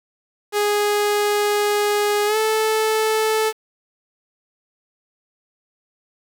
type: tone with pitch glide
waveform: sawtooth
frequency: 414.2 to 437.1 Hz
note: G#4 to A4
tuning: -5 to -11 cents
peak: -13 dBFS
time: 0.52-3.53 s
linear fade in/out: 50 ms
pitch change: +94 cents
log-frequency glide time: 2.26-2.37 s
effects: 7-bit